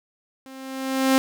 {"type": "tone with level ramp", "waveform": "sawtooth", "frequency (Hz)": 265.1, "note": "C4", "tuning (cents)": 23, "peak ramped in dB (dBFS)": [-37, -10], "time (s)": [0.46, 1.18], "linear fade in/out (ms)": 0, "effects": []}